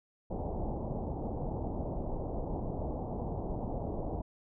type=low-pass noise; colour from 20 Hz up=pink; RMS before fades=-36 dBFS; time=0.3-4.22 s; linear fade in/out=10 ms; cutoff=870 Hz; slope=48 dB/octave; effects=none